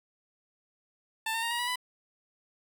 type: tone with pitch steps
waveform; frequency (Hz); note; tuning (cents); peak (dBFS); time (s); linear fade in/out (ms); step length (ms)
15% pulse; 889 / 909.3 / 930 / 951.2 / 972.8 / 995; A5 / A#5 / A#5 / A#5 / B5 / B5; +18 / -43 / -4 / +35 / -26 / +13; -23; 1.26-1.758; 5; 83
effects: none